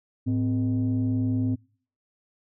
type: tone pair together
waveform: sine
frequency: 108 / 256.9 Hz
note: A2 / C4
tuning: -32 / -32 cents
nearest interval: octave + minor third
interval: 1500 cents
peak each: -23 dBFS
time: 0.26-1.56 s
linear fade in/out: 20 ms
effects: noise-tail reverb RT60 0.5 s tail -26 dB re dry + tanh soft clip ceiling -18 dBFS